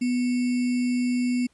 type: tone with sample-and-hold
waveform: sine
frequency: 246.9 Hz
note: B3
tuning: in tune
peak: -21 dBFS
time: 0.01-1.47 s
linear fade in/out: 10 ms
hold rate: 2450 Hz
effects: pink hiss -65 dBFS RMS until 1.53 s + resampled to 24000 Hz